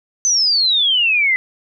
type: exponential sweep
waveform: sine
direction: down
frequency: 6210 to 2000 Hz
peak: -12 dBFS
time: 0.25-1.36 s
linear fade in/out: 0 ms
effects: none